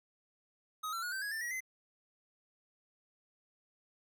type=tone with pitch steps; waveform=square; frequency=1261 / 1351.5 / 1448.5 / 1552.5 / 1663.9 / 1783.3 / 1911.3 / 2049 Hz; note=D#6 / E6 / F#6 / G6 / G#6 / A6 / A#6 / C7; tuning=+23 / +43 / -37 / -17 / +3 / +23 / +43 / -37 cents; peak=-37 dBFS; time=0.83-1.606 s; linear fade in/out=10 ms; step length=97 ms; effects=none